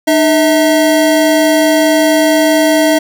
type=tone pair together; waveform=square; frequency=304.1 / 644.4 Hz; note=D#4 / E5; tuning=-40 / -39 cents; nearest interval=octave + minor second; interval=1301 cents; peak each=-11 dBFS; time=0.07-2.99 s; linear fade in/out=10 ms; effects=none